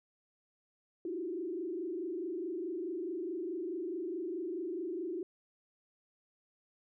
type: tone with frequency modulation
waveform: sine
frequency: 348.8 Hz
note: F4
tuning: 2 cents flat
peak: -35 dBFS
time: 1.05-5.23 s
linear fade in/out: 2 ms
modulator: 24.7 Hz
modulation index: 1.4
effects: none